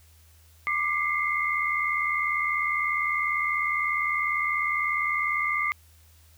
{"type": "tone cluster", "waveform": "sine", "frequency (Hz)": [1187, 2064, 2144], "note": ["D6", "C7", "C7"], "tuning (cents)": [18, -24, 42], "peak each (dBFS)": -28, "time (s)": [0.67, 5.72], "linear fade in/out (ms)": 0, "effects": ["added 80 Hz sine -54 dBFS peak until 6.37 s", "white hiss -60 dBFS RMS until 6.37 s"]}